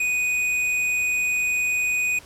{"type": "tone with tanh clipping", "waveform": "triangle", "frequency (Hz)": 2485, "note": "D#7", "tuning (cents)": -3, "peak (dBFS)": -22, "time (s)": [0, 2.19], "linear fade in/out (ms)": 5, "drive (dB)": 16, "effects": ["pink hiss -47 dBFS RMS until 2.25 s", "low-pass 12000 Hz 12 dB/octave"]}